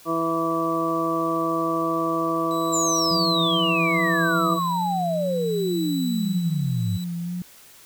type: harmonic tone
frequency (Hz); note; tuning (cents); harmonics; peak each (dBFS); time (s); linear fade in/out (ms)
164.81; E3; 0; 1 / 2 / 3 / 4 / 6 / 7; -34 / -25 / -31 / -29 / -34 / -25; 0.05-4.6; 50
type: tone with tremolo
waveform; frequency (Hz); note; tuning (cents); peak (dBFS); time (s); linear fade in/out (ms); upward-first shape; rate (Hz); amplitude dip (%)
sawtooth; 3944; B7; -3; -31; 2.51-7.04; 0; sine; 0.66; 75
type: exponential sweep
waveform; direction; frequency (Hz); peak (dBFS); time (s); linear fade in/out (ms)
sine; down; 7459 to 98; -22; 2.72-6.98; 20
type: tone with vibrato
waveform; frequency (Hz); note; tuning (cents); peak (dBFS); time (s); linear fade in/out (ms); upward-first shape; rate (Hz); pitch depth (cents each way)
sine; 174.61; F3; 0; -26; 3.11-7.42; 2; sine; 2.4; 37
effects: white hiss -49 dBFS RMS until 7.85 s